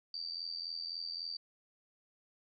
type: tone with amplitude modulation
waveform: sine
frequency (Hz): 4641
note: D8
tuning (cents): -21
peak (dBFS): -35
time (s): 0.14-1.37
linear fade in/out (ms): 2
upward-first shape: sine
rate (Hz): 83.7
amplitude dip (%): 75
effects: none